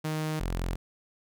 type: tone pair in turn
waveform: sawtooth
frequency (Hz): 155.56 / 43.65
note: D#3 / F1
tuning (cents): 0 / 0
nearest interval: octave + minor seventh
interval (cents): 2200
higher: first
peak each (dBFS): -25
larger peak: neither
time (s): 0.04-0.4 / 0.4-0.76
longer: neither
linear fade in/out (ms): 10
effects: none